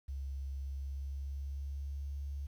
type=tone with pitch glide; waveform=sine; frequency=68.1 to 70.3 Hz; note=C#2 to C#2; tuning=-30 to +25 cents; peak=-37 dBFS; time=0.08-2.47 s; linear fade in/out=10 ms; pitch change=+55 cents; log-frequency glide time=0.56-2.12 s; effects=11-bit